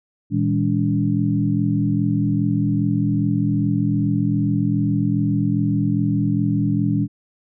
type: tone cluster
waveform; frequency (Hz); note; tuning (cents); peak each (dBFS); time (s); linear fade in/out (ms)
sine; 115 / 159.8 / 202.3 / 287.3; A#2 / D#3 / G#3 / D4; -23 / +47 / -45 / -38; -22; 0.3-7.08; 50
effects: none